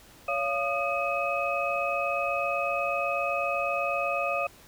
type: tone cluster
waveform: sine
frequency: 561 / 689 / 1227 / 2547 Hz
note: C#5 / F5 / D#6 / D#7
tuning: +21 / -24 / -25 / +40 cents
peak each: -31 dBFS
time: 0.28-4.47 s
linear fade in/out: 5 ms
effects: pink hiss -53 dBFS RMS until 4.67 s